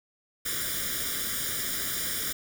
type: noise with comb filter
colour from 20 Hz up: white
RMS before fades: -31 dBFS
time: 0.45-2.33 s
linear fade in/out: 10 ms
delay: 0.57 ms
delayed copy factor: +1
effects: none